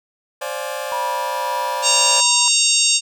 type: chord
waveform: sawtooth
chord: D half-diminished seventh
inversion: third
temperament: just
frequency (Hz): 528.6 / 587.3 / 704.8 / 845.8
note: C5 / D5 / F5 / Ab5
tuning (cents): +18 / 0 / +16 / +31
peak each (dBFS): -24 / -24 / -30 / -28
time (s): 0.41-2.21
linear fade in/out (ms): 10
type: tone with tremolo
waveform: sine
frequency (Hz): 971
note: B5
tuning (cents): -30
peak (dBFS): -20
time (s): 0.92-2.48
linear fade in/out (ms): 0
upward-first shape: triangle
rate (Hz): 1.9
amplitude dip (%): 30
type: harmonic tone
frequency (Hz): 925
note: A#5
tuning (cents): -14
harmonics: 3 / 4 / 5 / 6 / 7 / 8 / 9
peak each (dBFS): -21 / -21 / -21 / -21 / -21 / -21 / -21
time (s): 1.82-3.01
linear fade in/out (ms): 50
effects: none